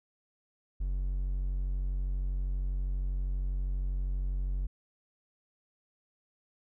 triangle tone, 46.25 Hz, F#1, in tune, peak -27 dBFS, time 0.8-4.67 s, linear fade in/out 10 ms, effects none

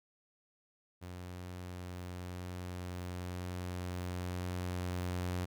sawtooth tone with level ramp, 89.9 Hz, F#2, 49 cents flat, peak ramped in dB -40 to -30 dBFS, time 1.01-5.46 s, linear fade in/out 20 ms, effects none

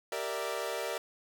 sawtooth chord, E half-diminished seventh, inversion first, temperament equal, 392 / 466.2 / 587.3 / 659.3 Hz, G4 / Bb4 / D5 / E5, 0 / 0 / 0 / 0 cents, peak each -37 / -34 / -34 / -36 dBFS, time 0.12-0.98 s, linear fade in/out 2 ms, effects none

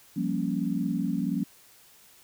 sine chord, G half-diminished seventh, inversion third, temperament equal, 174.61 / 196 / 233.1 / 277.2 Hz, F3 / G3 / Bb3 / Db4, 0 / 0 / 0 / 0 cents, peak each -31 dBFS, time 0.16-1.44 s, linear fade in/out 10 ms, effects white hiss -56 dBFS RMS until 2.23 s

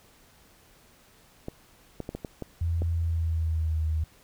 clicks, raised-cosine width 2 ms, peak -20 dBFS, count 7, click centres 1.484 / 2.003 / 2.091 / 2.15 / 2.248 / 2.423 / 2.82 s
sine tone with pitch glide, 83.9 to 78.73 Hz, E2 to D#2, +31 to +21 cents, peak -24 dBFS, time 2.61-4.04 s, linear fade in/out 5 ms, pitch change -110 cents, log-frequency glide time 2.92-3.83 s
effects pink hiss -58 dBFS RMS until 4.23 s

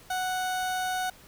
30% pulse tone, 740 Hz, F#5, in tune, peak -25 dBFS, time 0.1-1.1 s, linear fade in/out 5 ms, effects pink hiss -53 dBFS RMS until 1.27 s

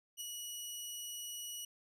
15% pulse tone with ADSR envelope, 2920 Hz, F#7, 24 cents flat, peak -32 dBFS, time 0.17-1.65 s, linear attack 39 ms, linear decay 9 ms, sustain -3 dB, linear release 4 ms, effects none

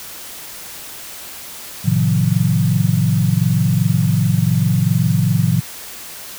sine chord, F dominant seventh, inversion first, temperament equal with one note detuned, 110 / 130.81 / 155.56 / 178.28 Hz, A2 / C3 / Eb3 / F3, 0 / 0 / 0 / +36 cents, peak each -18 dBFS, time 1.84-5.61 s, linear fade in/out 20 ms, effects white hiss -33 dBFS RMS until 6.38 s

